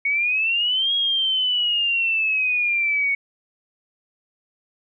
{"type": "exponential two-way sweep", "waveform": "sine", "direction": "up then down", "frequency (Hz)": [2217, 3305, 2217], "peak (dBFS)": -18, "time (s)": [0.05, 3.15], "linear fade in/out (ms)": 5, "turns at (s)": 0.94, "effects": []}